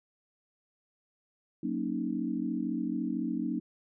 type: chord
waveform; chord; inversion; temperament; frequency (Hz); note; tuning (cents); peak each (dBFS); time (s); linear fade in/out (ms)
sine; D# minor seventh; first; equal; 185 / 233.1 / 277.2 / 311.1; F#3 / A#3 / C#4 / D#4; 0 / 0 / 0 / 0; -37 / -34 / -35 / -35; 1.63-3.6; 5
effects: none